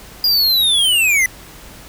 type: linear sweep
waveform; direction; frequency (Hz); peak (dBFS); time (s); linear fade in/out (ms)
square; down; 4896 to 1977; -12; 0.24-1.26; 2
effects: added 50 Hz sine -43 dBFS peak until 1.88 s + pink hiss -39 dBFS RMS until 1.88 s